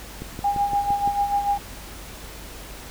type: click train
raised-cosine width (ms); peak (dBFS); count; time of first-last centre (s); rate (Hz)
3; -19; 6; 0.22-1.076; 5.84
type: tone with tremolo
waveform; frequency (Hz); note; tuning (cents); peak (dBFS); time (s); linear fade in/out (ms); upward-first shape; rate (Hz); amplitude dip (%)
sine; 810; G#5; -43; -17; 0.44-1.58; 5; sine; 6.8; 65
effects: added 50 Hz sine -41 dBFS peak until 2.9 s + pink hiss -40 dBFS RMS until 2.9 s